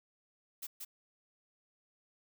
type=noise with echo; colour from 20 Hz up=blue; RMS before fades=-42 dBFS; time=0.62-0.67 s; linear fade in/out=10 ms; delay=180 ms; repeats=1; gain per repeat=-2 dB; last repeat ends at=0.85 s; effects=none